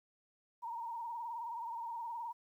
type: tone with vibrato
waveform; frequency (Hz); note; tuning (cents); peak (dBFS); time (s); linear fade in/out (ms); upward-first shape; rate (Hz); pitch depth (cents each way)
sine; 932.3; A#5; 0; -39; 0.62-2.33; 20; triangle; 19; 78
effects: 12-bit